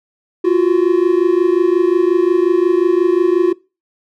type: tone pair together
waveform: triangle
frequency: 344.4 / 370 Hz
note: F4 / F#4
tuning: -24 / 0 cents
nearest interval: minor second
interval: 124 cents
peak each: -11 dBFS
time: 0.44-3.53 s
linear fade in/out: 10 ms
effects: noise-tail reverb RT60 0.3 s tail -23 dB re dry